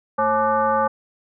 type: tone with frequency modulation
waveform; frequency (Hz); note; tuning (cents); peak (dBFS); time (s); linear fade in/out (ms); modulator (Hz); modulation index
sine; 860; A5; -40; -16; 0.18-0.88; 10; 319; 1.4
effects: none